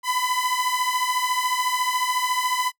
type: beating tone pair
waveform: sawtooth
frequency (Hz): 997 / 1011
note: B5 / B5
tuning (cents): +16 / +40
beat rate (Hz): 14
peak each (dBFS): -21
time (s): 0.03-2.72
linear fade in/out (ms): 50
effects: noise-tail reverb RT60 0.1 s tail -23 dB re dry